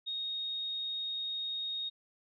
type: tone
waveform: sine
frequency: 3729 Hz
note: A#7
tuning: in tune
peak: -34 dBFS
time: 0.06-1.9 s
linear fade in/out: 20 ms
effects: none